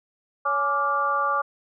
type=tone cluster; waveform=sine; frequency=561 / 841 / 1171 / 1406 Hz; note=C#5 / G#5 / D6 / F6; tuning=+21 / +22 / -5 / +11 cents; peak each=-30 / -30 / -22 / -29 dBFS; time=0.45-1.42 s; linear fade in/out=10 ms; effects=none